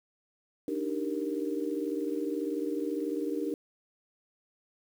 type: chord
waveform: sine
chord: Eb major seventh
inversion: third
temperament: equal with one note detuned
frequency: 293.7 / 313.7 / 392 / 466.2 Hz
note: D4 / Eb4 / G4 / Bb4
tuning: 0 / +14 / 0 / 0 cents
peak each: -34 / -35 / -36 / -36 dBFS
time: 0.68-3.54 s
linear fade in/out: 2 ms
effects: 9-bit